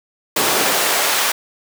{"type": "noise with high-pass filter sweep", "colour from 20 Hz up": "pink", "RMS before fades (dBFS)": -17, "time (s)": [0.36, 1.32], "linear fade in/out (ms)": 5, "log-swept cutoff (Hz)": [310, 840], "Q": 0.8, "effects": []}